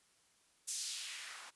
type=noise with band-pass filter sweep; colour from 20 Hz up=blue; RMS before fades=-44 dBFS; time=0.67-1.51 s; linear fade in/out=20 ms; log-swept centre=7500 to 940 Hz; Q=1.4; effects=white hiss -71 dBFS RMS until 1.55 s + resampled to 24000 Hz